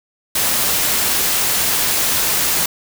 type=noise; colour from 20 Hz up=white; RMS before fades=-17 dBFS; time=0.35-2.66 s; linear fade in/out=5 ms; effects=none